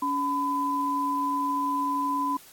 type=tone pair together; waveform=sine; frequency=282.1 / 1005.3 Hz; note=C#4 / B5; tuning=+30 / +30 cents; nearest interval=octave + minor seventh; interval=2200 cents; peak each=-30 / -25 dBFS; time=0.02-2.37 s; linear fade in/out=5 ms; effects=white hiss -51 dBFS RMS until 2.52 s + AAC 64 kbps